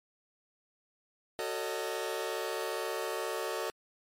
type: chord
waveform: sawtooth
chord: D# half-diminished seventh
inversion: first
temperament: just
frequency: 373.4 / 448 / 560 / 622.3 Hz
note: F#4 / A4 / C#5 / D#5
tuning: +16 / +31 / +18 / 0 cents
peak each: -35 / -33 / -36 / -36 dBFS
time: 1.39-3.7 s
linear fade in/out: 0 ms
effects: MP3 64 kbps